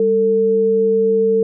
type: tone pair together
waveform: sine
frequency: 198.5 / 448.2 Hz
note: G3 / A4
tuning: +22 / +32 cents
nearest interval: octave + major second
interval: 1410 cents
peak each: -22 / -12 dBFS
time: 0-1.43 s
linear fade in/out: 2 ms
effects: none